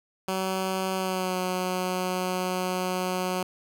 10% pulse tone with pitch glide, 188.9 to 183.52 Hz, F#3 to F#3, +36 to -14 cents, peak -18 dBFS, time 0.28-3.43 s, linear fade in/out 2 ms, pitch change -50 cents, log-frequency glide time 0.95-1.37 s, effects none

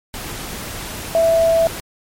sine tone in noise, 659.3 Hz, E5, in tune, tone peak -11 dBFS, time 1.15-1.67 s, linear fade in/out 0 ms, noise pink, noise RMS -29 dBFS, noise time 0.14-1.8 s, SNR +15 dB, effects MP3 64 kbps

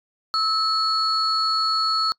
sine tone pair together, 1300 / 4373 Hz, E6 / C#8, -24 / -24 cents, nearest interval octave + major sixth, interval 2100 cents, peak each -21 dBFS, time 0.34-2.12 s, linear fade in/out 0 ms, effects noise-tail reverb RT60 0.1 s tail -26 dB re dry + tanh soft clip ceiling -12 dBFS

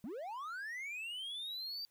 triangle linear sweep, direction up, 185.3 to 4699 Hz, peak -39 dBFS, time 0.04-1.85 s, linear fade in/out 0 ms, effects white hiss -75 dBFS RMS until 1.9 s

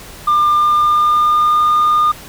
sine tone with pitch glide, 1198 to 1216.1 Hz, D6 to D#6, +34 to -40 cents, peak -7 dBFS, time 0.27-2.12 s, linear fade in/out 10 ms, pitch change +26 cents, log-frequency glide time 0.54-1.64 s, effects tanh soft clip ceiling -8 dBFS + pink hiss -35 dBFS RMS until 2.28 s

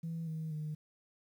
sine tone with pitch steps, 164.81 / 158.83 / 153.06 Hz, E3 / D#3 / D#3, 0 / +36 / -28 cents, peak -35 dBFS, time 0.03-0.75 s, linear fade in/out 10 ms, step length 240 ms, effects tanh soft clip ceiling -33 dBFS + 11-bit

